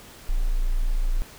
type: tone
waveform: sine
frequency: 28.94 Hz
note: A#0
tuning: 12 cents flat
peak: -19 dBFS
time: 0.29-1.22 s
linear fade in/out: 0 ms
effects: pink hiss -46 dBFS RMS until 1.38 s